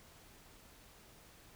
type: silence
effects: pink hiss -60 dBFS RMS until 1.55 s